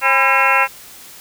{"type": "harmonic tone with a mistuned harmonic", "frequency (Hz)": 270, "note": "C#4", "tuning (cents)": -45, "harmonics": [2, 3, 4, 5, 6, 7, 8, 9, 10], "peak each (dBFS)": [-24, -20, -18, -18, -20, -24, -19, -22, -18], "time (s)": [0.01, 0.68], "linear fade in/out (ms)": 50, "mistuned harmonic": 4, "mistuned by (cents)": -120, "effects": ["white hiss -39 dBFS RMS until 1.2 s"]}